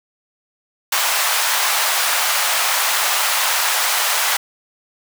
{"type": "high-pass noise", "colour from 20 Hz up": "pink", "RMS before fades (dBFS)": -18, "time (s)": [0.92, 4.37], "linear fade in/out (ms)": 5, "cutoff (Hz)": 770, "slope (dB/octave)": 24, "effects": []}